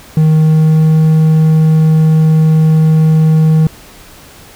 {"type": "tone with pitch glide", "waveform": "triangle", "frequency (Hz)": [156.6, 157.78], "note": ["D#3", "D#3"], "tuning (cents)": [11, 24], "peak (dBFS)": -3, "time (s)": [0.17, 3.67], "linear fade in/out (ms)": 2, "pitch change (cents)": 13, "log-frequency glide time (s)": [0.35, 0.99], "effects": ["pink hiss -37 dBFS RMS until 4.55 s"]}